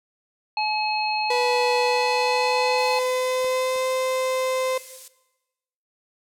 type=harmonic tone; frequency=854 Hz; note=G#5; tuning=48 cents sharp; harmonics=1 / 3 / 5; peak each=-23 / -28 / -30 dBFS; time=0.57-2.99 s; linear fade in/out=2 ms
type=tone with pitch glide; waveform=35% pulse; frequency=491.1 to 517.3 Hz; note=B4 to C5; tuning=-10 to -20 cents; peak=-20 dBFS; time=1.3-4.78 s; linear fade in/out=5 ms; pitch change=+90 cents; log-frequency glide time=1.77-3.87 s
type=noise; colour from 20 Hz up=violet; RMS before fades=-34 dBFS; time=2.78-5.08 s; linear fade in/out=2 ms
type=clicks; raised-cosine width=1 ms; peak=-27 / -31 dBFS; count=2; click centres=3.445 / 3.76 s
effects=noise-tail reverb RT60 1.0 s tail -17 dB re dry + low-pass 9000 Hz 12 dB/octave